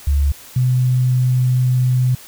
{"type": "tone pair in turn", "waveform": "sine", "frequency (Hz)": [71.1, 126.69], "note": ["C#2", "B2"], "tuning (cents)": [45, 45], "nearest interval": "minor seventh", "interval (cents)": 1000, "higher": "second", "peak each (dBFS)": -12, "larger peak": "neither", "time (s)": [[0.07, 0.32], [0.56, 2.15]], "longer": "second", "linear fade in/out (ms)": 5, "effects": ["white hiss -40 dBFS RMS until 2.27 s"]}